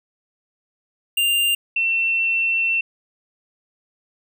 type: tone pair in turn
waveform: square / sine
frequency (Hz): 2794 / 2697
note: F7 / E7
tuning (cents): 0 / +39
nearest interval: minor second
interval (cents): 61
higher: first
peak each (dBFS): -17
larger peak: neither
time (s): 1.17-1.55 / 1.76-2.81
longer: second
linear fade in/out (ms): 5
effects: none